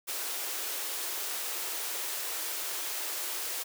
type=high-pass noise; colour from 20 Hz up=white; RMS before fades=-35 dBFS; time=0.07-3.64 s; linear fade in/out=20 ms; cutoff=310 Hz; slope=96 dB/octave; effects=none